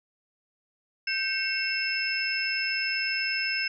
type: tone cluster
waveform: sine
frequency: 1555 / 2183 / 2704 / 5220 Hz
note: G6 / C#7 / E7 / E8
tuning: -14 / -27 / +43 / -18 cents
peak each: -32 / -33 / -30 / -31 dBFS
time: 1.07-3.68 s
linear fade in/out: 5 ms
effects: none